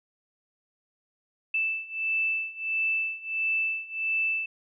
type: beating tone pair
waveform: sine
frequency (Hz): 2641 / 2642.5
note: E7 / E7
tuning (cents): +3 / +4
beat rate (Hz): 1.5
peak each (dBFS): -30 / -28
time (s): 1.54-4.46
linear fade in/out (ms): 5
effects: none